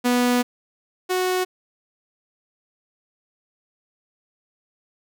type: tone pair in turn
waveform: sawtooth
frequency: 245.6 / 368 Hz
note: B3 / F#4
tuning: -9 / -9 cents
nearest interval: perfect fifth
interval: 700 cents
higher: second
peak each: -13 / -16 dBFS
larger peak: first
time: 0.04-0.43 / 1.09-1.45 s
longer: first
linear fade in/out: 20 ms
effects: none